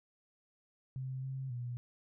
sine tone with pitch steps, 130.9 / 133 / 121.9 Hz, C3 / C3 / B2, +1 / +29 / -22 cents, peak -37 dBFS, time 0.96-1.77 s, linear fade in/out 0 ms, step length 270 ms, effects none

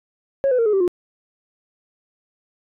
sine tone with pitch steps, 548 / 502.5 / 460.8 / 422.6 / 387.5 / 355.3 Hz, C#5 / B4 / A#4 / G#4 / G4 / F4, -20 / +30 / -20 / +30 / -20 / +30 cents, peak -13 dBFS, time 0.44-0.878 s, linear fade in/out 0 ms, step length 73 ms, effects tanh soft clip ceiling -12 dBFS

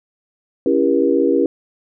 sine chord, C# diminished seventh, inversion none, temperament just, 277.2 / 332.6 / 399.1 / 479 Hz, C#4 / E4 / G4 / Bb4, 0 / +16 / +31 / +47 cents, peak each -18 dBFS, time 0.66-1.46 s, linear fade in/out 2 ms, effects none

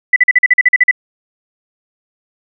sine tone bursts, 1989 Hz, B6, 12 cents sharp, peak -4 dBFS, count 11, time 0.13-0.912 s, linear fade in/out 5 ms, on 32 ms, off 43 ms, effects none

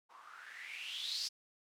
violet noise with low-pass filter sweep, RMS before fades -44 dBFS, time 0.09-1.29 s, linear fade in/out 20 ms, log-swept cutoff 960 to 5100 Hz, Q 7.5, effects none

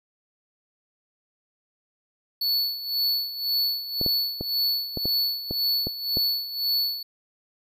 square tone with tremolo, 4435 Hz, C#8, in tune, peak -21 dBFS, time 2.41-7.03 s, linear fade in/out 5 ms, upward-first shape sine, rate 1.9 Hz, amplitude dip 75%
clicks, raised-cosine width 2 ms, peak -16 dBFS, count 8, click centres 4.013 / 4.063 / 4.41 / 4.973 / 5.056 / 5.51 / 5.87 / 6.171 s
effects none

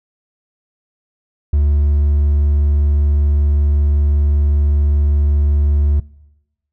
triangle tone with hard clipping, 72.9 Hz, D2, 12 cents flat, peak -11 dBFS, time 1.53-6 s, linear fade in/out 5 ms, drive 5 dB, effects noise-tail reverb RT60 1.0 s tail -23 dB re dry

